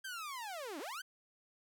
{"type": "linear two-way sweep", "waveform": "sawtooth", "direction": "down then up", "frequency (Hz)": [1600, 264.9, 1600], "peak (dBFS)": -38, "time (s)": [0.04, 1.02], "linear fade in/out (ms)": 10, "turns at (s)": 0.79, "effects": []}